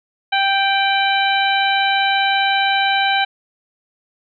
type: harmonic tone with a mistuned harmonic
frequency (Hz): 785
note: G5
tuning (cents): +2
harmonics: 1 / 2 / 3 / 4 / 5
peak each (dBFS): -17 / -20 / -22 / -23 / -24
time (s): 0.32-3.25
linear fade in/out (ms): 10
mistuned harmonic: 4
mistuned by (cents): -50
effects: none